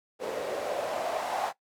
white noise with band-pass filter sweep, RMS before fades -32 dBFS, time 0.19-1.53 s, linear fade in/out 50 ms, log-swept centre 470 to 790 Hz, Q 4.3, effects noise-tail reverb RT60 0.1 s tail -17 dB re dry

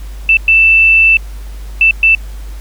sine tone bursts at uneven times, 2656 Hz, E7, 12 cents sharp, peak -4 dBFS, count 4, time 0.29-0.37 / 0.48-1.17 / 1.81-1.91 / 2.03-2.15 s, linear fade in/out 2 ms, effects added 50 Hz sine -23 dBFS peak until 2.6 s + pink hiss -40 dBFS RMS until 2.6 s

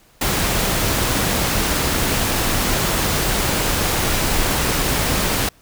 pink noise, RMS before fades -19 dBFS, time 0.21-5.49 s, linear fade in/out 5 ms, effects pink hiss -53 dBFS RMS until 5.61 s

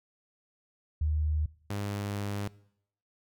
sine / sawtooth tone pair in turn, 76.5 / 101.54 Hz, D#2 / G#2, -29 / -39 cents, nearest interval perfect fourth, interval 490 cents, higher second, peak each -25 / -28 dBFS, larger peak first, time 1.01-1.46 / 1.7-2.48 s, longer second, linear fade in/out 5 ms, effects noise-tail reverb RT60 0.7 s tail -21 dB re dry

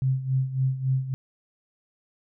sine tone with tremolo, 131.8 Hz, C3, 13 cents sharp, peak -19 dBFS, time 0.02-1.14 s, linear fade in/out 0 ms, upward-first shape sine, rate 3.6 Hz, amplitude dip 75%, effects none

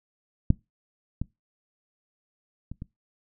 clicks, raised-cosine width 5 ms, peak -6 / -16 / -24 / -23 dBFS, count 4, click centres 0.504 / 1.216 / 2.716 / 2.821 s, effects noise-tail reverb RT60 0.2 s tail -22 dB re dry

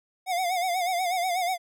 square tone with vibrato, 722 Hz, F#5, 43 cents flat, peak -25 dBFS, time 0.26-1.58 s, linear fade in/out 50 ms, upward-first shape sine, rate 8.2 Hz, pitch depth 85 cents each way, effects none

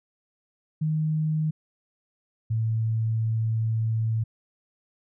sine tone pair in turn, 155.6 / 111.83 Hz, D#3 / A2, 0 / +29 cents, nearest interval tritone, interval 571 cents, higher first, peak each -22 dBFS, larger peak neither, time 0.81-1.51 / 2.5-4.24 s, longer second, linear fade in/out 10 ms, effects none

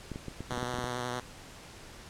clicks, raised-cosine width 3 ms, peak -25 dBFS, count 10, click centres 0.117 / 0.159 / 0.283 / 0.406 / 0.523 / 0.577 / 0.629 / 0.741 / 0.787 / 0.842 s
5% pulse tone with vibrato, 123.47 Hz, B2, in tune, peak -22 dBFS, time 0.5-1.2 s, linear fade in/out 5 ms, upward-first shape triangle, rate 11 Hz, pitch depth 32 cents each way
effects pink hiss -49 dBFS RMS until 2.09 s + low-pass 9000 Hz 12 dB/octave

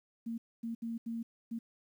sine tone bursts at uneven times, 230 Hz, A#3, 23 cents flat, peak -35 dBFS, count 5, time 0.26-0.38 / 0.63-0.75 / 0.82-0.98 / 1.06-1.23 / 1.51-1.59 s, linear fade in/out 10 ms, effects 11-bit

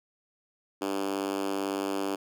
5% pulse tone with high-pass filter, 98 Hz, G2, in tune, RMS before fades -31 dBFS, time 0.81-2.16 s, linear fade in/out 10 ms, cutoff 310 Hz, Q 3.3, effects none

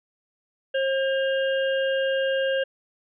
harmonic tone with a mistuned harmonic, 536 Hz, C5, 42 cents sharp, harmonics 1 / 3 / 5 / 6, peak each -22 / -29 / -33 / -40 dBFS, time 0.74-2.64 s, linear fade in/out 10 ms, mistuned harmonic 5, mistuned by +88 cents, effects none

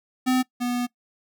square tone pair in turn, 255.7 / 244.7 Hz, C4 / B3, -40 / -16 cents, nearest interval minor second, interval 76 cents, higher first, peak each -19 / -24 dBFS, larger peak first, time 0.26-0.43 / 0.6-0.87 s, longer second, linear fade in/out 20 ms, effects noise-tail reverb RT60 0.1 s tail -21 dB re dry

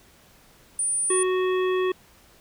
sine tone, 9300 Hz, D9, 18 cents flat, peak -22 dBFS, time 0.79-1.23 s, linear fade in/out 2 ms
harmonic tone, 370 Hz, F#4, in tune, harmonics 1 / 3 / 5 / 7 / 9, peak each -21 / -31 / -35 / -38 / -40 dBFS, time 1.1-1.92 s, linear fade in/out 5 ms
effects pink hiss -55 dBFS RMS until 2.4 s

